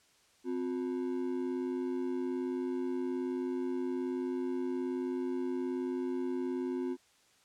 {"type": "ring-modulated tone", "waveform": "triangle", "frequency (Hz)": 310, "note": "D#4", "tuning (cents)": -6, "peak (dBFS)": -27, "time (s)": [0.44, 6.97], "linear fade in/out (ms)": 50, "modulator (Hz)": 49.4, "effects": ["white hiss -66 dBFS RMS until 7.44 s", "low-pass 8000 Hz 12 dB/octave"]}